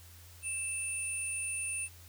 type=tone pair together; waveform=sine; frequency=2637 / 9252 Hz; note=E7 / D9; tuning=0 / -27 cents; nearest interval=octave + minor seventh; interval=2173 cents; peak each=-38 / -35 dBFS; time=0.42-1.89 s; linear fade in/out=50 ms; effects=added 86 Hz sine -53 dBFS peak until 2.08 s + white hiss -57 dBFS RMS until 2.08 s